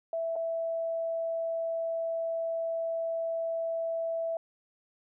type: tone with dropouts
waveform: sine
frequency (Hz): 660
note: E5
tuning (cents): +2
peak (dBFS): -29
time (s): 0.13-4.37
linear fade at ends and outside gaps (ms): 2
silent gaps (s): 0.357-0.362
effects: none